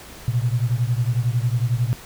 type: beating tone pair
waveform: sine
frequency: 116.54 / 127.54 Hz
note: A#2 / C3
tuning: 0 / -44 cents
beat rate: 11 Hz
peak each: -20 / -22 dBFS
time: 0.28-1.93 s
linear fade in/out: 0 ms
effects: added 50 Hz sine -49 dBFS peak until 2.05 s + pink hiss -41 dBFS RMS until 2.05 s